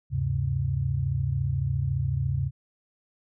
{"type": "tone cluster", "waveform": "sine", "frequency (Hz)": [76.1, 99.7, 133.9], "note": ["D#2", "G2", "C3"], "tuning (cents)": [-38, 30, 40], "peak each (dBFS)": [-31, -29, -26], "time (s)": [0.1, 2.51], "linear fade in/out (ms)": 50, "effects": []}